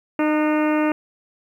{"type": "harmonic tone with a mistuned harmonic", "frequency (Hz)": 305.3, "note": "D#4", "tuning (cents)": -33, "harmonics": [1, 2, 3, 4, 5, 6, 7, 8, 9], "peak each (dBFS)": [-18, -24, -28, -30, -32, -34, -35, -36, -37], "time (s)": [0.19, 0.92], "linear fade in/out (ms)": 2, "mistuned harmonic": 5, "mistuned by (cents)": -47, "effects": ["9-bit"]}